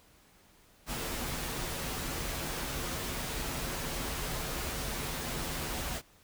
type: noise with comb filter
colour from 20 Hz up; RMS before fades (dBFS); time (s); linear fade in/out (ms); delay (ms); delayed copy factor
pink; -36; 0.86-6.02; 50; 10; -0.5
effects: pink hiss -62 dBFS RMS until 6.23 s